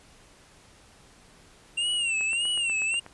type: tone with vibrato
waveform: square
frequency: 2752 Hz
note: F7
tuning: 26 cents flat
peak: -25 dBFS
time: 1.77-3 s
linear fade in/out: 10 ms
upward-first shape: sine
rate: 1.7 Hz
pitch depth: 110 cents each way
type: click train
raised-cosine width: 0.5 ms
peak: -27 dBFS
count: 8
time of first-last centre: 2.21-3.064 s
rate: 8.2 Hz
effects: pink hiss -55 dBFS RMS until 3.13 s + resampled to 24000 Hz